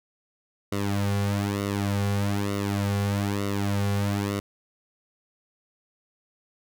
sawtooth tone with flanger, 100.7 Hz, G2, 47 cents sharp, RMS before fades -26 dBFS, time 0.72-4.4 s, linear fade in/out 5 ms, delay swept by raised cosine 1.2 to 3.2 ms, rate 1.1 Hz, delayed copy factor -0.9, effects none

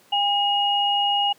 sine tone pair together, 808.2 / 2877 Hz, G#5 / F#7, -47 / -49 cents, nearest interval octave + minor seventh, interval 2198 cents, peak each -21 dBFS, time 0.12-1.33 s, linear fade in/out 10 ms, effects pink hiss -55 dBFS RMS until 1.38 s + high-pass 200 Hz 12 dB/octave

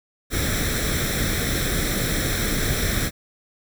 pink noise with comb filter, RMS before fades -23 dBFS, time 0.3-3.11 s, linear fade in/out 50 ms, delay 0.53 ms, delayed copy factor +0.75, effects none

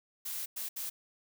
blue noise bursts at uneven times, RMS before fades -38 dBFS, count 3, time 0.25-0.46 / 0.56-0.69 / 0.76-0.9 s, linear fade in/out 10 ms, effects none

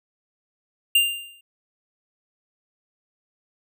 square tone with exponential decay, 2794 Hz, F7, in tune, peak -13 dBFS, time 0.95-1.41 s, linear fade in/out 5 ms, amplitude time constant 99 ms, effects none

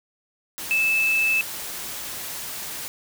sine tone in noise, 2623 Hz, E7, 9 cents flat, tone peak -18 dBFS, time 0.71-1.41 s, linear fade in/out 0 ms, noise white, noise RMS -33 dBFS, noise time 0.58-2.88 s, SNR +12 dB, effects none

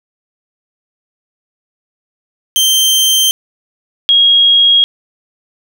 sawtooth / sine tone pair in turn, 3136 / 3282 Hz, G7 / G#7, 0 / -21 cents, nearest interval minor second, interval 79 cents, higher second, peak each -5 dBFS, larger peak neither, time 2.56-3.31 / 4.09-4.84 s, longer neither, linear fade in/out 0 ms, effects none

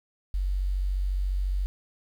sine tone with quantisation, 47.14 Hz, F#1, 33 cents sharp, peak -24 dBFS, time 0.34-1.66 s, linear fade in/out 0 ms, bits 9, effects none

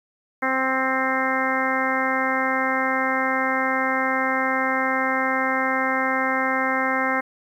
harmonic tone, 262.5 Hz, C4, 6 cents sharp, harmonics 1 / 2 / 3 / 4 / 5 / 6 / 7 / 8, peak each -28 / -28 / -28 / -28 / -28 / -28 / -28 / -28 dBFS, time 0.42-7.21 s, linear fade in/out 10 ms, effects 9-bit

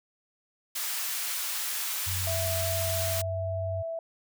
white high-pass noise, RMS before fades -32 dBFS, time 0.75-3.22 s, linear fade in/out 10 ms, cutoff 1000 Hz, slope 12 dB/octave
sine tone with pitch glide, 92.5 to 94.17 Hz, F#2 to F#2, 0 to +31 cents, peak -31 dBFS, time 2.06-3.83 s, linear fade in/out 20 ms, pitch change +31 cents, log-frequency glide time 2.63-3.56 s
sine tone, 659.3 Hz, E5, in tune, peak -31 dBFS, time 2.27-3.99 s, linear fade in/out 2 ms
effects none

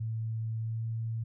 sine tone with pitch glide, 111.9 to 113.27 Hz, A2 to A#2, +30 to -49 cents, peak -31 dBFS, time 0-1.24 s, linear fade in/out 10 ms, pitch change +21 cents, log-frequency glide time 0.58-0.83 s, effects none

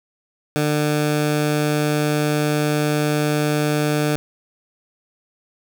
15% pulse tone, 150 Hz, D3, 37 cents sharp, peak -11 dBFS, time 0.56-4.16 s, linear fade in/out 0 ms, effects none

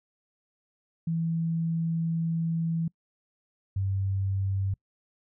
sine tone pair in turn, 164.81 / 97.07 Hz, E3 / G2, 0 / -16 cents, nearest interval major sixth, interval 916 cents, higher first, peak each -25 dBFS, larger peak neither, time 1.07-2.88 / 3.76-4.74 s, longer first, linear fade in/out 5 ms, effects noise-tail reverb RT60 0.1 s tail -26 dB re dry

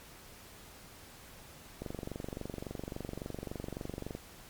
click train, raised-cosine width 2 ms, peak -25 dBFS, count 56, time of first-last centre 1.82-4.151 s, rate 23.6 Hz, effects pink hiss -53 dBFS RMS until 4.49 s + MP3 96 kbps

